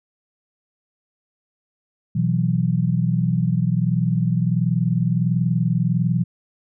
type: chord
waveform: sine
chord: B suspended fourth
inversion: none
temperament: equal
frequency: 123.47 / 164.81 / 185 Hz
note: B2 / E3 / F#3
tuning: 0 / 0 / 0 cents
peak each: -21 / -20 / -23 dBFS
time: 2.15-6.24 s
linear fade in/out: 10 ms
effects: none